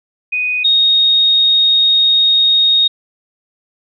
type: tone pair in turn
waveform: sine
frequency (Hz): 2489 / 3729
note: D#7 / A#7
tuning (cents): 0 / 0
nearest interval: perfect fifth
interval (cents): 700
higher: second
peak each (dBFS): -14 / -8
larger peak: second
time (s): 0.32-0.64 / 0.64-2.88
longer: second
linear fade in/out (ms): 10
effects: none